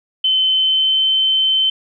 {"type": "tone with pitch glide", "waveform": "sine", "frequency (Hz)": [3063, 3081], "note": ["G7", "G7"], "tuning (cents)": [-41, -31], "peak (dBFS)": -12, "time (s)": [0.24, 1.7], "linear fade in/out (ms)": 5, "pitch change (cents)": 10, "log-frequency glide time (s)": [0.51, 1.06], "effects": []}